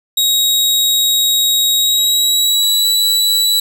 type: tone with pitch glide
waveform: sawtooth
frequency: 3795 to 3938 Hz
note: A#7 to B7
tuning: +30 to -6 cents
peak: -8 dBFS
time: 0.17-3.6 s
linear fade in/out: 5 ms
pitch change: +64 cents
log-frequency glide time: 1.78-2.87 s
effects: none